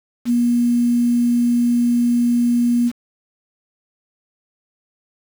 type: tone with quantisation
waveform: sine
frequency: 239.9 Hz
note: A#3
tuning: 50 cents sharp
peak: -13 dBFS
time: 0.25-2.92 s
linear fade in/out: 50 ms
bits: 6
effects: none